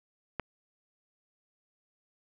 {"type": "click", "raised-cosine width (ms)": 0.5, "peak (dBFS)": -17, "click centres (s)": 0.397, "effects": []}